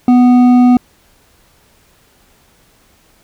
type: tone with hard clipping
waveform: sine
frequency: 247.4 Hz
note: B3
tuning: 3 cents sharp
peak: -6 dBFS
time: 0.08-0.77 s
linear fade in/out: 2 ms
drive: 7 dB
effects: pink hiss -51 dBFS RMS until 3.23 s